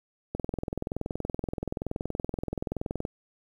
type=click train; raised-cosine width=2 ms; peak=-17 dBFS; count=58; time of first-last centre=0.35-3.051 s; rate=21.1 Hz; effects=9-bit